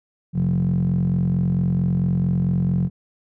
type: tone with band-pass filter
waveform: 15% pulse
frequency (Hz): 44.48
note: F1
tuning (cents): +32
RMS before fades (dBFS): -20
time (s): 0.33-2.9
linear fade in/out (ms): 50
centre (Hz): 160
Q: 9.1
effects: none